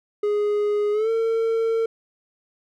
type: tone with pitch glide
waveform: triangle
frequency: 415.3 to 452.9 Hz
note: G#4 to A#4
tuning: 0 to -50 cents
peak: -17 dBFS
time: 0.23-1.86 s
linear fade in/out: 5 ms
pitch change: +150 cents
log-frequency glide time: 0.92-1.1 s
effects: none